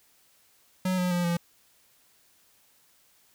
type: tone with pitch steps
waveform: square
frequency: 185 / 180.46 / 176.03 / 171.72 Hz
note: F#3 / F#3 / F3 / F3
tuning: 0 / -43 / +14 / -29 cents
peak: -25 dBFS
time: 0.85-1.37 s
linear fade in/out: 5 ms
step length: 130 ms
effects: white hiss -63 dBFS RMS until 3.34 s